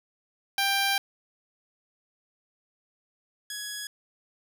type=tone pair in turn; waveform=10% pulse; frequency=790 / 1674 Hz; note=G5 / G#6; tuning=+13 / +13 cents; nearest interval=octave + minor second; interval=1300 cents; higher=second; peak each=-15 / -25 dBFS; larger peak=first; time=0.58-0.98 / 3.5-3.87 s; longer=first; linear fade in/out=2 ms; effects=none